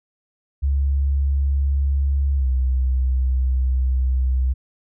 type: tone with pitch glide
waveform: sine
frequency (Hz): 69.3 to 64.29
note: C#2 to C2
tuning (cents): 0 to -30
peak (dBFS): -16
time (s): 0.62-4.54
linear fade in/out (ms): 20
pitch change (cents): -130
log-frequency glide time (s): 2.36-2.47
effects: none